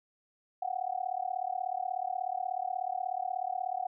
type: tone with amplitude modulation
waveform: sine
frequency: 740 Hz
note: F#5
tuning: in tune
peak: -27 dBFS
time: 0.62-3.87 s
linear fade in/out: 5 ms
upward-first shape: sine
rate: 36.5 Hz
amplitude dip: 100%
effects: none